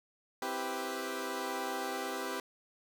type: chord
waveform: 15% pulse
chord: C major seventh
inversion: none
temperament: equal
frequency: 261.6 / 329.6 / 392 / 493.9 Hz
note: C4 / E4 / G4 / B4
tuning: 0 / 0 / 0 / 0 cents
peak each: -35 / -37 / -32 / -36 dBFS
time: 0.42-2.4 s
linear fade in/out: 2 ms
effects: none